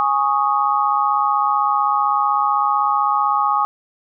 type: chord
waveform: sine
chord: Ab suspended fourth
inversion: none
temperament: equal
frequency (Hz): 830.6 / 1108.7 / 1244.5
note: Ab5 / Db6 / Eb6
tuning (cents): 0 / 0 / 0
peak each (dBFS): -19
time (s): 0-3.65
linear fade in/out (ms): 0
effects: none